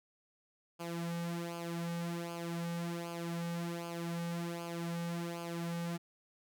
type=tone with flanger; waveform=sawtooth; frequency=170 Hz; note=F3; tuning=46 cents flat; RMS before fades=-39 dBFS; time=0.79-5.98 s; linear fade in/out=20 ms; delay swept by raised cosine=0.52 to 3.02 ms; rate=1.3 Hz; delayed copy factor=-0.7; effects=none